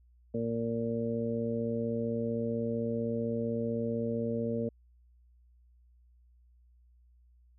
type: harmonic tone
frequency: 115.7 Hz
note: A#2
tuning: 13 cents flat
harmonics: 1 / 2 / 3 / 4 / 5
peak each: -38 / -33 / -44 / -34 / -39 dBFS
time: 0.34-4.69 s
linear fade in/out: 5 ms
effects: added 60 Hz sine -59 dBFS peak until 7.58 s